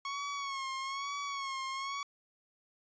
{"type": "tone with vibrato", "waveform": "sawtooth", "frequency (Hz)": 1101, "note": "C#6", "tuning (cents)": -12, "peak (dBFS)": -32, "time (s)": [0.05, 2.03], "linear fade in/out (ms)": 2, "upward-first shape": "sine", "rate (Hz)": 1.1, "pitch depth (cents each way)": 56, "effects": ["resampled to 16000 Hz"]}